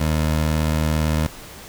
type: tone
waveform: 20% pulse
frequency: 77.78 Hz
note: D#2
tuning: in tune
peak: -13 dBFS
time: 0-1.27 s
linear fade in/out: 5 ms
effects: pink hiss -39 dBFS RMS until 1.68 s